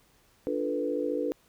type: chord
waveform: sine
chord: B half-diminished seventh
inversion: first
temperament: equal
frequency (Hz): 293.7 / 349.2 / 440 / 493.9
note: D4 / F4 / A4 / B4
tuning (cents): 0 / 0 / 0 / 0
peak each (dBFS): -32 / -36 / -33 / -31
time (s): 0.47-1.32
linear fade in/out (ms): 0
effects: pink hiss -64 dBFS RMS until 1.48 s